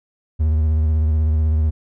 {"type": "tone with vibrato", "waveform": "triangle", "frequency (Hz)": 77.78, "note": "D#2", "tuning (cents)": 0, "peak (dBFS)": -12, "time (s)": [0.39, 1.71], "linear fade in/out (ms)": 20, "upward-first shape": "sine", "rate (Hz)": 16, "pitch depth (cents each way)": 48, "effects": []}